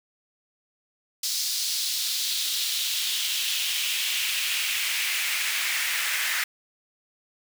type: noise with high-pass filter sweep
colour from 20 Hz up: pink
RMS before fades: -27 dBFS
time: 1.23-6.44 s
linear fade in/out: 5 ms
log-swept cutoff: 4700 to 1800 Hz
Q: 2.3
effects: none